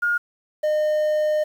sine / triangle tone pair in turn, 1424 / 609.9 Hz, F6 / D#5, +33 / -35 cents, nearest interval octave + minor third, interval 1468 cents, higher first, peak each -18 / -16 dBFS, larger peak second, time 0.02-0.18 / 0.63-1.44 s, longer second, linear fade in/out 10 ms, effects 8-bit

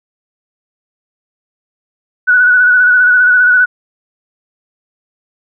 sine tone with vibrato, 1478 Hz, F#6, 2 cents flat, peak -5 dBFS, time 2.27-3.66 s, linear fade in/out 20 ms, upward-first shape square, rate 15 Hz, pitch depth 26 cents each way, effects none

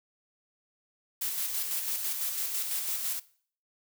blue noise with tremolo, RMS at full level -31 dBFS, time 1.21-3.2 s, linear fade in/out 10 ms, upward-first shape square, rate 6 Hz, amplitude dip 35%, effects noise-tail reverb RT60 0.5 s tail -19 dB re dry

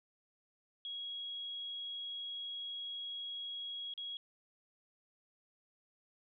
sine tone with dropouts, 3312 Hz, G#7, 5 cents flat, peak -40 dBFS, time 0.85-4.17 s, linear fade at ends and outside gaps 1 ms, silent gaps 3.938-3.977 s, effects none

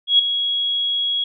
sine tone with ADSR envelope, 3322 Hz, G#7, in tune, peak -8 dBFS, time 0.07-1.24 s, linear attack 120 ms, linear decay 8 ms, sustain -10 dB, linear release 4 ms, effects none

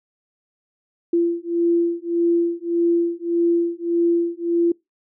sine beating tone pair, 340.1 / 341.8 Hz, F4 / F4, -46 / -37 cents, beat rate 1.7 Hz, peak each -20 dBFS, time 1.13-4.72 s, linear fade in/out 5 ms, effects noise-tail reverb RT60 0.2 s tail -25 dB re dry

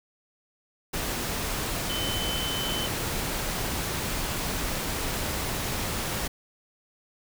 sine tone in noise, 3048 Hz, G7, 49 cents flat, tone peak -31 dBFS, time 1.89-2.87 s, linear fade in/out 10 ms, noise pink, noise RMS -30 dBFS, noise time 0.93-6.28 s, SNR -4 dB, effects none

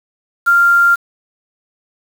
sine tone with quantisation, 1392 Hz, F6, 6 cents flat, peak -7 dBFS, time 0.46-0.96 s, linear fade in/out 20 ms, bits 5, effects none

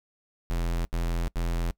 square tone bursts, 42.42 Hz, F1, 50 cents flat, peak -26 dBFS, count 3, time 0.5-1.708 s, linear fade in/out 0 ms, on 350 ms, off 79 ms, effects noise-tail reverb RT60 0.1 s tail -23 dB re dry

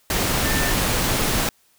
sine tone in noise, 1788 Hz, A6, 27 cents sharp, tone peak -27 dBFS, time 0.45-0.72 s, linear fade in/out 2 ms, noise pink, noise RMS -21 dBFS, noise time 0.1-1.49 s, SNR -9 dB, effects white hiss -60 dBFS RMS until 1.78 s

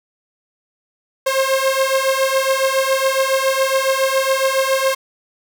sawtooth beating tone pair, 530 / 537.2 Hz, C5 / C5, +22 / +46 cents, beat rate 7.2 Hz, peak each -14 dBFS, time 1.26-4.95 s, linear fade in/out 10 ms, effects none

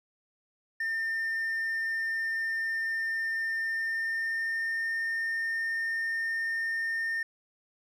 triangle tone with pitch glide, 1806 to 1818.6 Hz, A6 to A#6, +45 to -43 cents, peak -26 dBFS, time 0.8-7.23 s, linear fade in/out 5 ms, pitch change +12 cents, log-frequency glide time 3.65-4.9 s, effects tanh soft clip ceiling -22 dBFS

